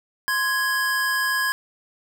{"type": "tone pair together", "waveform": "square", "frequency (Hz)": [1046.5, 1661.2], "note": ["C6", "G#6"], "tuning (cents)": [0, 0], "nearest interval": "minor sixth", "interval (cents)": 800, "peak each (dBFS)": [-28, -22], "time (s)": [0.28, 1.52], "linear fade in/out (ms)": 0, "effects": []}